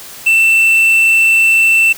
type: tone with quantisation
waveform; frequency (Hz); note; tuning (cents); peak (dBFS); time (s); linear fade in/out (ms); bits
triangle; 2674; E7; +24; -5; 0.26-1.93; 10; 5
effects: white hiss -32 dBFS RMS until 1.97 s